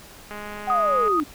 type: click train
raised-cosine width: 0.5 ms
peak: -21 dBFS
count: 161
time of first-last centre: 0.31-1.079 s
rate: 208 Hz
type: linear sweep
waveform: sine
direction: down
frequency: 780 to 277.2 Hz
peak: -22 dBFS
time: 0.67-1.24 s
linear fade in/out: 10 ms
type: tone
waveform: sine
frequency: 1244.5 Hz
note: D#6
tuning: in tune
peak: -19 dBFS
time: 0.7-1.2 s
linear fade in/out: 0 ms
effects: pink hiss -45 dBFS RMS until 1.34 s